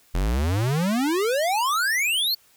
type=exponential sweep; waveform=square; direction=up; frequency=41.2 to 4500 Hz; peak=-21 dBFS; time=0.14-2.35 s; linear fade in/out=10 ms; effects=white hiss -58 dBFS RMS until 2.56 s